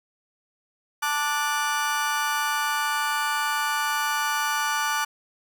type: chord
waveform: 35% pulse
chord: D major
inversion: second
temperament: just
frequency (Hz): 881 / 1174.7 / 1468.3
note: A5 / D6 / F#6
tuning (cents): +2 / 0 / -14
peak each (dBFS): -26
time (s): 1.02-5.05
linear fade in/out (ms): 10
effects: none